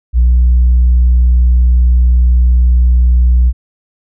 sine tone with pitch glide, 60.1 to 61.12 Hz, B1 to B1, -46 to -17 cents, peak -3 dBFS, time 0.13-3.53 s, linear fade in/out 50 ms, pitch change +29 cents, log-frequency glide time 0.23-0.28 s, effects tanh soft clip ceiling -3 dBFS

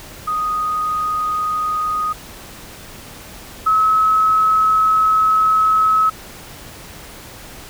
sine tone pair in turn, 1244.5 / 1286.9 Hz, D#6 / E6, 0 / -42 cents, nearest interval minor second, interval 58 cents, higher second, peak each -17 / -11 dBFS, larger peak second, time 0.27-2.13 / 3.66-6.1 s, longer second, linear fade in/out 10 ms, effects pink hiss -37 dBFS RMS until 7.69 s

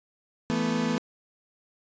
35% pulse chord, E suspended fourth, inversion none, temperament equal with one note detuned, 166.63 / 220 / 246.9 Hz, E3 / A3 / B3, +19 / 0 / 0 cents, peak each -30 / -27 / -26 dBFS, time 0.5-0.98 s, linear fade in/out 0 ms, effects resampled to 16000 Hz

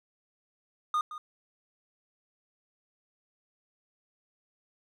triangle tone with echo, 1225 Hz, D#6, 27 cents flat, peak -23 dBFS, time 0.94-1.01 s, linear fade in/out 2 ms, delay 170 ms, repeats 1, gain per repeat -13 dB, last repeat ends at 1.18 s, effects none

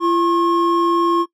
triangle tone pair together, 340.3 / 1080.4 Hz, F4 / C#6, -45 / -45 cents, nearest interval octave + minor sixth, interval 2000 cents, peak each -14 / -15 dBFS, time 0-1.26 s, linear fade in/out 50 ms, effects noise-tail reverb RT60 0.1 s tail -20 dB re dry

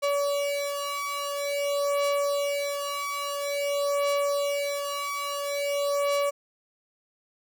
35% pulse beating tone pair, 569 / 569.49 Hz, C#5 / C#5, +45 / +47 cents, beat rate 0.49 Hz, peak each -27 dBFS, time 0.02-6.31 s, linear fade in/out 20 ms, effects none

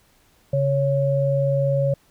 sine tone pair together, 138.59 / 554.4 Hz, C#3 / C#5, 0 / 0 cents, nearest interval 2 octaves, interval 2400 cents, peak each -20 dBFS, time 0.53-1.94 s, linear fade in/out 5 ms, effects pink hiss -59 dBFS RMS until 2.1 s

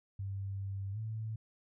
sine tone with pitch glide, 98 to 110 Hz, G2 to A2, 0 to 0 cents, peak -36 dBFS, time 0.19-1.36 s, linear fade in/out 5 ms, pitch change +200 cents, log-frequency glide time 0.92-0.98 s, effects none

